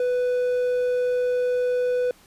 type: tone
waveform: triangle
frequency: 496.1 Hz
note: B4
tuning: 8 cents sharp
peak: -18 dBFS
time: 0-2.11 s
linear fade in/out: 2 ms
effects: pink hiss -54 dBFS RMS until 2.26 s + resampled to 32000 Hz